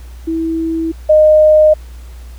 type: tone pair in turn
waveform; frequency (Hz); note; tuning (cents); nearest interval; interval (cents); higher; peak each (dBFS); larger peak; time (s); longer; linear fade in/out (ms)
sine; 326 / 615.4; E4 / D#5; -19 / -19; major seventh; 1100; second; -14 / -4; second; 0.27-0.92 / 1.09-1.74; neither; 10
effects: added 60 Hz sine -29 dBFS peak until 2.38 s + pink hiss -45 dBFS RMS until 2.38 s